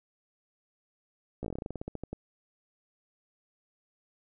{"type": "slowing click train", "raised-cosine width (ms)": 2, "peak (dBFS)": -23, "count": 17, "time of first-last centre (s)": [1.43, 2.13], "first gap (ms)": 15, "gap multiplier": 1.13, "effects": []}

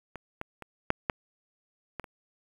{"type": "clicks", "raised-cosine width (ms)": 0.5, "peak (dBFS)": [-24, -19, -26, -8, -11, -20, -28], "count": 7, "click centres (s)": [0.157, 0.414, 0.623, 0.904, 1.098, 1.997, 2.042], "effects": ["8-bit"]}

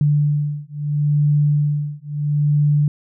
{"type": "beating tone pair", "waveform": "sine", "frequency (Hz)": [146.83, 147.58], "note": ["D3", "D3"], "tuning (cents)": [0, 9], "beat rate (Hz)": 0.75, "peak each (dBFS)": -18, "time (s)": [0.01, 2.88], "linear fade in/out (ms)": 2, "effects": []}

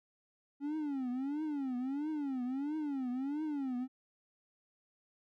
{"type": "tone with vibrato", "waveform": "triangle", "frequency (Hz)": 277.2, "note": "C#4", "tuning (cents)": 0, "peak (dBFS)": -32, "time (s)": [0.6, 3.88], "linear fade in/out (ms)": 50, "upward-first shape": "triangle", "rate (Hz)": 1.5, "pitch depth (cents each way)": 230, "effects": []}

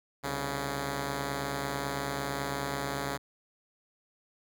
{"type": "tone pair together", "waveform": "5% pulse", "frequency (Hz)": [65.41, 139.97], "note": ["C2", "C#3"], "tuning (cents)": [0, 17], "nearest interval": "octave + minor second", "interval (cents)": 1317, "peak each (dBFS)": [-28, -21], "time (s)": [0.23, 3.18], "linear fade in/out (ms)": 20, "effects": []}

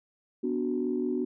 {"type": "chord", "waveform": "sine", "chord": "B minor", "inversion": "none", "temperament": "equal with one note detuned", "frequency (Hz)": [246.9, 292.5, 370], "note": ["B3", "D4", "F#4"], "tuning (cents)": [0, -7, 0], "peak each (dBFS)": [-30, -32, -30], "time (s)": [0.43, 1.25], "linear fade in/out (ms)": 10, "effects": ["tanh soft clip ceiling -17 dBFS"]}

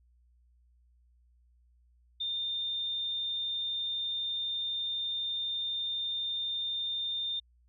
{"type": "tone", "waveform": "sine", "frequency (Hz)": 3616, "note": "A7", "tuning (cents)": 47, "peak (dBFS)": -31, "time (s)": [2.2, 7.4], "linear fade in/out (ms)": 10, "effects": ["added 60 Hz sine -62 dBFS peak until 7.68 s"]}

